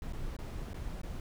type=noise with dropouts; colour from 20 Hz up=brown; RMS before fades=-39 dBFS; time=0.02-1.2 s; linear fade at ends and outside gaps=1 ms; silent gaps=0.125-0.133 / 0.366-0.388 / 0.733-0.743 / 1.016-1.033 s; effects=none